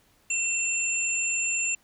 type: tone pair together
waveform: sine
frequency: 2710 / 7224 Hz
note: E7 / A8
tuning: +47 / +45 cents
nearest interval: octave + perfect fourth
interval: 1698 cents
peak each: -27 dBFS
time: 0.3-1.75 s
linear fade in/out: 5 ms
effects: pink hiss -63 dBFS RMS until 1.83 s